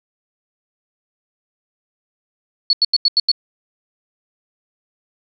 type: tone bursts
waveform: sine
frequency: 4400 Hz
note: C#8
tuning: 14 cents flat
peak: -10 dBFS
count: 6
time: 2.7-3.316 s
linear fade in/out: 2 ms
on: 31 ms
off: 86 ms
effects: none